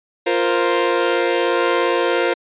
sawtooth chord, F suspended fourth, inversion none, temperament equal, 349.2 / 466.2 / 523.3 Hz, F4 / Bb4 / C5, 0 / 0 / 0 cents, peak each -16 dBFS, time 0.26-2.34 s, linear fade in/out 10 ms, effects resampled to 8000 Hz

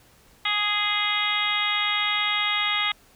harmonic tone, 415.3 Hz, G#4, in tune, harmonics 2 / 3 / 4 / 5 / 6 / 7 / 8 / 9, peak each -34 / -29 / -35 / -26 / -33 / -33 / -28 / -30 dBFS, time 0.45-2.92 s, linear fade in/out 5 ms, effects pink hiss -56 dBFS RMS until 3.15 s

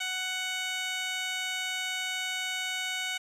15% pulse tone with band-pass filter, 743 Hz, F#5, 7 cents sharp, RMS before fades -33 dBFS, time 0-3.18 s, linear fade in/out 10 ms, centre 4000 Hz, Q 0.88, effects resampled to 32000 Hz + 9-bit

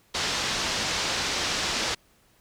white low-pass noise, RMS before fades -28 dBFS, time 0.14-1.95 s, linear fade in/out 10 ms, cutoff 5900 Hz, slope 24 dB/octave, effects pink hiss -62 dBFS RMS until 2.4 s

